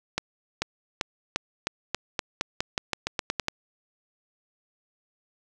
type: accelerating click train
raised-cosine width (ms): 0.2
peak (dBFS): -8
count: 16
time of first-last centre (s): 0.18-3.484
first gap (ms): 440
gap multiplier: 0.89
effects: none